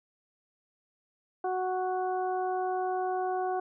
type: harmonic tone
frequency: 370 Hz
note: F#4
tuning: in tune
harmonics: 1 / 2 / 3 / 4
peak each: -32 / -30 / -41 / -44 dBFS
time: 1.44-3.6 s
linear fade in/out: 5 ms
effects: none